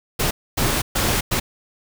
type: noise bursts at uneven times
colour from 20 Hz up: pink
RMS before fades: -20 dBFS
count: 4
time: 0.19-0.31 / 0.57-0.82 / 0.95-1.21 / 1.31-1.4 s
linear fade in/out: 10 ms
effects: none